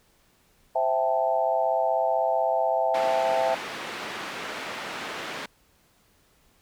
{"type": "chord", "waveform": "sine", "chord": "A minor seventh", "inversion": "first", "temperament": "equal", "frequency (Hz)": [523.3, 659.3, 784, 880], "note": ["C5", "E5", "G5", "A5"], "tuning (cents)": [0, 0, 0, 0], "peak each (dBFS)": [-29, -24, -27, -29], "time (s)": [0.75, 3.55], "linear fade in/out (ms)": 10}
{"type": "band-pass noise", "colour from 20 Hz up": "white", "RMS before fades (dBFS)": -35, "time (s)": [2.94, 5.46], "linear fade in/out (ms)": 5, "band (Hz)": [200, 2300], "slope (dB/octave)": 12}
{"effects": ["pink hiss -63 dBFS RMS until 6.61 s"]}